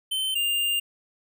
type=tone pair in turn; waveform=square; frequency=3082 / 2802 Hz; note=G7 / F7; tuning=-30 / +5 cents; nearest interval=major second; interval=165 cents; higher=first; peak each=-25 / -23 dBFS; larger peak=second; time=0.11-0.35 / 0.35-0.8 s; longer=second; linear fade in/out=10 ms; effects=none